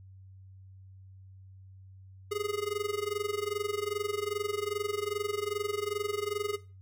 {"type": "tone with amplitude modulation", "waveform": "square", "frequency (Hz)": 415.3, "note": "G#4", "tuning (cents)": 0, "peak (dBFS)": -28, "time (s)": [2.31, 6.57], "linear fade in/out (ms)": 10, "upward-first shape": "sine", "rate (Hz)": 22.5, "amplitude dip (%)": 90, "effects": ["noise-tail reverb RT60 0.3 s tail -17 dB re dry", "added 95 Hz sine -49 dBFS peak until 6.81 s"]}